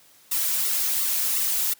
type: noise with flanger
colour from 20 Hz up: blue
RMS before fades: -24 dBFS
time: 0.31-1.74 s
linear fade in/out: 10 ms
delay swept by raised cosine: 1.2 to 3.8 ms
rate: 2.8 Hz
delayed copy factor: -0.9
effects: white hiss -55 dBFS RMS until 1.79 s + high-pass 80 Hz 12 dB/octave